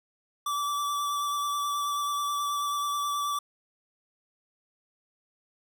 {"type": "tone with vibrato", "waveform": "square", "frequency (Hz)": 1159, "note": "D6", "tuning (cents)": -23, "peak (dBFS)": -28, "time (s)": [0.46, 3.39], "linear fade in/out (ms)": 5, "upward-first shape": "sine", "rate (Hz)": 9.3, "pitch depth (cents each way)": 16, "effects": []}